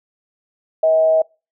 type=tone with frequency modulation; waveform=sine; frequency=638 Hz; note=D#5; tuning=43 cents sharp; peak=-11 dBFS; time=0.83-1.22 s; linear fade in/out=5 ms; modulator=160 Hz; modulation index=0.25; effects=noise-tail reverb RT60 0.3 s tail -25 dB re dry